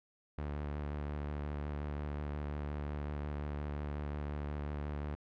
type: tone with vibrato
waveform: sawtooth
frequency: 73.42 Hz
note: D2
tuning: in tune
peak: -33 dBFS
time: 0.38-5.15 s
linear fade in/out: 0 ms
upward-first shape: square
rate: 5.6 Hz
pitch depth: 16 cents each way
effects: low-pass 2000 Hz 12 dB/octave